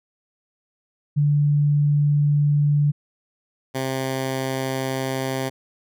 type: tone pair in turn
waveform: sine / 10% pulse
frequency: 146.2 / 132.3 Hz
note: D3 / C3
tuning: -7 / +20 cents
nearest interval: major second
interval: 173 cents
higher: first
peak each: -15 / -15 dBFS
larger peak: neither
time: 1.16-2.92 / 3.74-5.5 s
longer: neither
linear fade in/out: 20 ms
effects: none